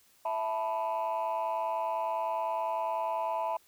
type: chord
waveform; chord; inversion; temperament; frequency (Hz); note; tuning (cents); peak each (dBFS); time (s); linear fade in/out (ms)
sine; E suspended fourth; none; just; 659.3 / 879 / 988.9; E5 / A5 / B5; 0 / -2 / +2; -32; 0.25-3.57; 5
effects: tanh soft clip ceiling -25 dBFS + white hiss -64 dBFS RMS until 3.67 s